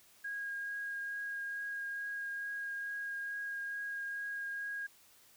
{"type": "tone with vibrato", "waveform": "sine", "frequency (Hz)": 1633, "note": "G#6", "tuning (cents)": -30, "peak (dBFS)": -37, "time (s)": [0.24, 4.87], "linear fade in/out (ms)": 10, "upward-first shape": "triangle", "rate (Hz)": 2.3, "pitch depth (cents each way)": 12, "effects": ["white hiss -63 dBFS RMS until 5.36 s"]}